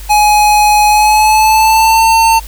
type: tone with pitch glide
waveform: square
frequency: 840 to 900.3 Hz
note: G#5 to A5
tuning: +19 to +39 cents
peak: -6 dBFS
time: 0.09-2.4 s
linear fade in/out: 20 ms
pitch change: +120 cents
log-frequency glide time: 0.88-2.04 s
effects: added 50 Hz sine -25 dBFS peak until 2.47 s + white hiss -34 dBFS RMS until 2.47 s